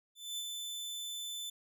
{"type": "tone with ADSR envelope", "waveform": "sawtooth", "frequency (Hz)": 3520, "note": "A7", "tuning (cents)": 0, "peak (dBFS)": -33, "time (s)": [0.15, 1.5], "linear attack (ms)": 230, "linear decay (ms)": 44, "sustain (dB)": -3, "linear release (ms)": 6, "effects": []}